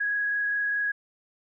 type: tone with frequency modulation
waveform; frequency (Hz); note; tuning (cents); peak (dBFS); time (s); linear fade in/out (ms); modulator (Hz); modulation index
sine; 1661.2; G#6; 0; -24; 0-0.92; 10; 24.8; 0.56
effects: none